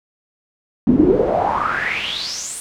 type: noise with band-pass filter sweep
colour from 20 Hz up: brown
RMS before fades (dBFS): -18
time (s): 0.87-2.6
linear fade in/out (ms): 0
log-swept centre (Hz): 230 to 9500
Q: 7.2
effects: none